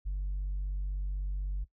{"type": "tone with tanh clipping", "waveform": "triangle", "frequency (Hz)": 48.01, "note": "G1", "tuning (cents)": -35, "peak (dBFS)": -31, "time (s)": [0.05, 1.65], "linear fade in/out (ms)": 20, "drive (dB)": 6, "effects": ["noise-tail reverb RT60 0.1 s tail -18 dB re dry"]}